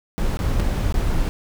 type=noise with dropouts; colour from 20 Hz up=brown; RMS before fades=-20 dBFS; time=0.18-1.29 s; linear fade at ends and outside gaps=0 ms; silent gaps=0.371-0.391 / 0.598-0.602 / 0.924-0.942 s; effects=none